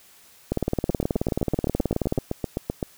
two click trains, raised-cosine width 2 ms, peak -9 / -11 dBFS, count 32 / 16, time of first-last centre 0.52-2.178 / 0.9-2.828 s, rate 18.7 / 7.78 Hz, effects white hiss -53 dBFS RMS until 2.97 s

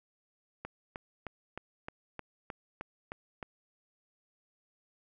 click train, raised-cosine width 0.5 ms, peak -24 dBFS, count 10, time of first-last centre 0.65-3.428 s, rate 3.24 Hz, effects none

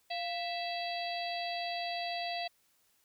harmonic tone with a mistuned harmonic, 659.3 Hz, E5, in tune, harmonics 1 / 3 / 4 / 5 / 6 / 7, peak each -36 / -45 / -43 / -46 / -44 / -44 dBFS, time 0.1-2.48 s, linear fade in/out 10 ms, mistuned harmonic 1, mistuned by +94 cents, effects white hiss -71 dBFS RMS until 3.04 s

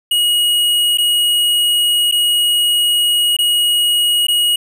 square tone with dropouts, 2895 Hz, F#7, 38 cents flat, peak -12 dBFS, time 0.11-4.56 s, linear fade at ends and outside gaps 5 ms, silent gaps 0.974-0.983 / 2.114-2.122 / 3.367-3.387 / 4.269-4.283 s, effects none

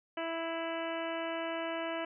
harmonic tone with a mistuned harmonic, 329.6 Hz, E4, in tune, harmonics 1 / 2 / 3 / 4 / 5 / 6 / 7 / 8 / 9, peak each -40 / -37 / -43 / -45 / -45 / -48 / -48 / -49 / -47 dBFS, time 0.17-2.05 s, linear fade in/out 5 ms, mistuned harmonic 6, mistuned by +18 cents, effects none

